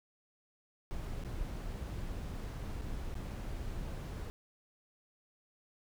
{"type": "noise with dropouts", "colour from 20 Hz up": "brown", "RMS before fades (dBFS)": -40, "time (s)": [0.91, 4.3], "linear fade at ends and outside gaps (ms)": 0, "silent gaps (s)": [[1.237, 1.248], [2.813, 2.818], [3.143, 3.153]], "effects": []}